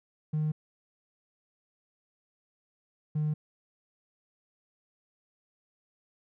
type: tone pair in turn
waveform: triangle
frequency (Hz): 153.5 / 152.09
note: D#3 / D#3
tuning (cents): -23 / -39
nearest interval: unison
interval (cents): 16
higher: first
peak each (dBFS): -23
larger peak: neither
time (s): 0.33-0.52 / 3.15-3.34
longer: neither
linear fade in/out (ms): 10
effects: tanh soft clip ceiling -22 dBFS